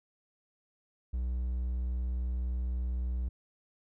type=tone; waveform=triangle; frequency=61.74 Hz; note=B1; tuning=in tune; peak=-28 dBFS; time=1.13-3.29 s; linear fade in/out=10 ms; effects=none